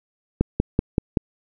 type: click train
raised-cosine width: 3 ms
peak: -4 dBFS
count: 5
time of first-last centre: 0.41-1.172 s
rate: 5.25 Hz
effects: none